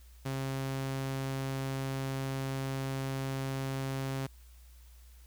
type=tone; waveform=sawtooth; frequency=134.4 Hz; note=C3; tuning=47 cents sharp; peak=-29 dBFS; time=0.25-4.27 s; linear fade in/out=10 ms; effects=added 60 Hz sine -52 dBFS peak until 5.26 s + white hiss -64 dBFS RMS until 5.26 s